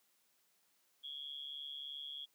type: tone with amplitude modulation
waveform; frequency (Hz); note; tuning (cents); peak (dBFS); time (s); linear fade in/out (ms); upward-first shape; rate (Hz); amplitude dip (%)
sine; 3322; G#7; 0; -40; 1.03-2.26; 20; sine; 143; 80
effects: white hiss -75 dBFS RMS until 2.34 s + high-pass 150 Hz 12 dB/octave